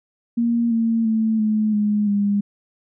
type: tone with pitch steps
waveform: sine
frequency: 234.4 / 227.7 / 221.2 / 214.9 / 208.8 / 202.9 Hz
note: A#3 / A#3 / A3 / A3 / G#3 / G#3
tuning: +10 / -40 / +9 / -41 / +10 / -40 cents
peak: -16 dBFS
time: 0.37-2.41 s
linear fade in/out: 10 ms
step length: 340 ms
effects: none